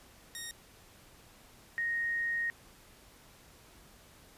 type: tone pair in turn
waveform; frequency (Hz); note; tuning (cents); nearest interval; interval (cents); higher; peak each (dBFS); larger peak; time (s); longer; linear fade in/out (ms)
10% pulse / sine; 1864.7 / 1864.7; A#6 / A#6; 0 / 0; unison; 0; neither; -31 / -30; second; 0.35-0.51 / 1.78-2.5; second; 0
effects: pink hiss -58 dBFS RMS until 4.37 s + resampled to 32000 Hz